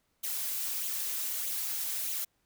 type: noise with flanger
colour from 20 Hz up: blue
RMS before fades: -34 dBFS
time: 0.23-2.25 s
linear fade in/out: 10 ms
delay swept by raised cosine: 0.28 to 5.98 ms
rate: 1.6 Hz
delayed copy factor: +0.55
effects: pink hiss -75 dBFS RMS until 2.45 s